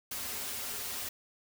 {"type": "noise with comb filter", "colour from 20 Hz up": "white", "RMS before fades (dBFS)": -38, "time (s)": [0.11, 1.09], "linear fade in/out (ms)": 5, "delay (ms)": 6.1, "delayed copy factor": -0.7, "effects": []}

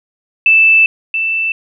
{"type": "tone pair in turn", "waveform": "sine", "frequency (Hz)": [2641, 2656], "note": ["E7", "E7"], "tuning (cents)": [3, 12], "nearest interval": "unison", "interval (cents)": 9, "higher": "second", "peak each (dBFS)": [-5, -13], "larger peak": "first", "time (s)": [[0.46, 0.86], [1.14, 1.52]], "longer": "first", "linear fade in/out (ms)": 2, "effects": []}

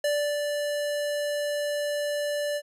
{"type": "tone with ADSR envelope", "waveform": "square", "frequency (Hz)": 585, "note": "D5", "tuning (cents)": -7, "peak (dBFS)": -23, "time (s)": [0.04, 2.62], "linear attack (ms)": 4, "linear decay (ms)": 330, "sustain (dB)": -4, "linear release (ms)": 56, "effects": ["resampled to 32000 Hz"]}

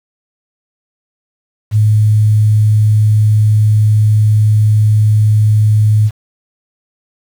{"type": "tone with quantisation", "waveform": "sine", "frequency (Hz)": 106.9, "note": "A2", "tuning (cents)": -49, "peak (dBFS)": -6, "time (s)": [1.71, 6.11], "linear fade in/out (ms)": 50, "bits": 6, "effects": []}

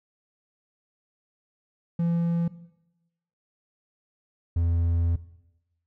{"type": "tone pair in turn", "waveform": "triangle", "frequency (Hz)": [169.5, 84.75], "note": ["E3", "E2"], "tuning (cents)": [49, 49], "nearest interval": "octave", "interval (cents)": 1200, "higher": "first", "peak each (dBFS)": [-20, -19], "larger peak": "second", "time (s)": [[1.99, 2.48], [4.56, 5.16]], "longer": "second", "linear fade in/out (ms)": 5, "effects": ["noise-tail reverb RT60 0.9 s tail -17 dB re dry"]}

